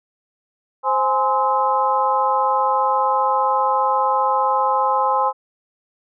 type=tone cluster; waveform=sine; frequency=524 / 835 / 1038 / 1289 Hz; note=C5 / G#5 / C6 / E6; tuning=+2 / +9 / -14 / -39 cents; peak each=-23 / -19 / -19 / -25 dBFS; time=0.83-5.33 s; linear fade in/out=50 ms; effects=none